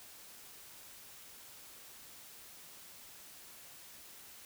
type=silence; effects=white hiss -54 dBFS RMS until 4.45 s